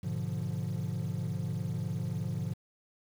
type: chord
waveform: triangle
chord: G# diminished seventh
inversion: none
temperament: equal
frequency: 103.83 / 123.47 / 146.83 / 174.61 Hz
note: G#2 / B2 / D3 / F3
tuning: 0 / 0 / 0 / 0 cents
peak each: -34 / -35 / -34 / -34 dBFS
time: 0.03-2.54 s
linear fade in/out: 10 ms
effects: tanh soft clip ceiling -25 dBFS + 9-bit